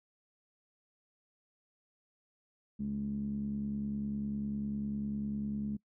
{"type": "tone with low-pass filter", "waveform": "10% pulse", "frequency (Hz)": 70, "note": "C#2", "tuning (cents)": 18, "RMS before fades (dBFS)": -36, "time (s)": [2.79, 5.77], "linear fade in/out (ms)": 10, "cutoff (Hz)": 210, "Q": 6.8, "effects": ["noise-tail reverb RT60 0.1 s tail -23 dB re dry"]}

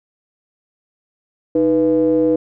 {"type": "ring-modulated tone", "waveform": "triangle", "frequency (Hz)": 89.6, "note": "F2", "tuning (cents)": 45, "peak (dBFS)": -7, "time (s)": [1.55, 2.36], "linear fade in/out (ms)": 5, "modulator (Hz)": 402, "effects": []}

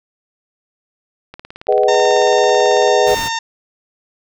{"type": "click train", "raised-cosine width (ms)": 0.3, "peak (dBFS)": -17, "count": 29, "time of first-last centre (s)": [1.34, 2.878], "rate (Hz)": 18.2}
{"type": "chord", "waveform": "sine", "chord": "G# minor seventh", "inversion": "none", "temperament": "equal with one note detuned", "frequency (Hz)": [415.3, 493.9, 622.3, 755.1], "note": ["G#4", "B4", "D#5", "F#5"], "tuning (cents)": [0, 0, 0, 35], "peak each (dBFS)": [-15, -15, -16, -17], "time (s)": [1.68, 3.15], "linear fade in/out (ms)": 10}
{"type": "harmonic tone", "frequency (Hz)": 911, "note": "A#5", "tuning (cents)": -40, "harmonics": [1, 2, 3, 4, 5, 6, 7, 8], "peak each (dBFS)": [-21, -24, -30, -26, -33, -29, -30, -36], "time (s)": [1.88, 3.39], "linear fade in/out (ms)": 5}
{"type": "noise", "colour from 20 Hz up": "pink", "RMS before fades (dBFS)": -27, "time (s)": [3.06, 3.29], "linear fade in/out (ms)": 20}
{"effects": []}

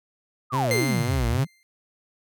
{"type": "exponential two-way sweep", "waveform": "sine", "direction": "down then up", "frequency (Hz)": [1290, 50.2, 186.1], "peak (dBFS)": -23, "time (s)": [0.5, 1.47], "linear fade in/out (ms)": 50, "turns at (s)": 1.26}
{"type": "tone with vibrato", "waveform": "sawtooth", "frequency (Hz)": 125.1, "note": "B2", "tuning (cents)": 23, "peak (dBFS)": -20, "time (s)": [0.52, 1.45], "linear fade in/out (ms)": 20, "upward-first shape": "sine", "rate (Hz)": 3.6, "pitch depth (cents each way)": 140}
{"type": "tone with exponential decay", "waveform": "sawtooth", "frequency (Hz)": 2092, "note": "C7", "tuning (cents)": -1, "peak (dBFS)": -19, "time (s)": [0.71, 1.63], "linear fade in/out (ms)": 0, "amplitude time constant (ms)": 200}
{"effects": []}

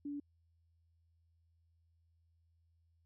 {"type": "tone", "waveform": "sine", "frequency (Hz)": 287.8, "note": "D4", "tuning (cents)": -35, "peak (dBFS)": -39, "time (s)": [0.05, 0.2], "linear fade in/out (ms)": 5, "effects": ["added 83 Hz sine -70 dBFS peak until 3.05 s"]}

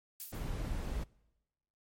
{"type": "noise with exponential decay", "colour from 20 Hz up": "violet", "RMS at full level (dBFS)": -38, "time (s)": [0.2, 0.59], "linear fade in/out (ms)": 1, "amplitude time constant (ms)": 83}
{"type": "noise", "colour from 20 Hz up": "brown", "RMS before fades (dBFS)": -37, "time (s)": [0.32, 1.04], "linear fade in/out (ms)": 10}
{"effects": ["noise-tail reverb RT60 1.0 s tail -24 dB re dry", "MP3 64 kbps"]}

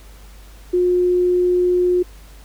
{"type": "tone", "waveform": "sine", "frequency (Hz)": 358.5, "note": "F4", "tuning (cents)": 45, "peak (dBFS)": -13, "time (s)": [0.73, 2.03], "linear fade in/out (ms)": 10, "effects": ["added 50 Hz sine -39 dBFS peak until 2.44 s", "pink hiss -48 dBFS RMS until 2.44 s"]}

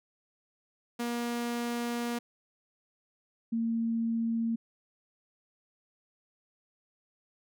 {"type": "tone pair in turn", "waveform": ["sawtooth", "sine"], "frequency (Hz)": [237.9, 228.8], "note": ["A#3", "A#3"], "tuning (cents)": [35, -32], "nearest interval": "minor second", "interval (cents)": 67, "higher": "first", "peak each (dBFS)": -27, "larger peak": "neither", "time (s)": [[0.99, 2.19], [3.52, 4.56]], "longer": "first", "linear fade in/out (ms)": 10, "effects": []}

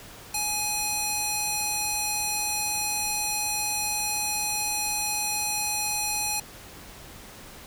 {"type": "tone with band-pass filter", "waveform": "square", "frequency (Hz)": 836, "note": "G#5", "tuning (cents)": 11, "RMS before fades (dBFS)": -28, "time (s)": [0.34, 6.4], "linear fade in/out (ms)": 5, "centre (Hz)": 9600, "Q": 0.71, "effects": ["pink hiss -45 dBFS RMS until 7.66 s"]}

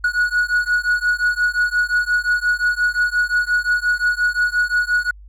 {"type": "beating tone pair", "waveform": "triangle", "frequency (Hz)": [1457, 1462.7], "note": ["F#6", "F#6"], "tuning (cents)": [-27, -20], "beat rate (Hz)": 5.7, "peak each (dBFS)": -17, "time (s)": [0.04, 5.11], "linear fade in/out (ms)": 5, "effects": ["added 50 Hz sine -38 dBFS peak until 5.28 s", "AAC 64 kbps"]}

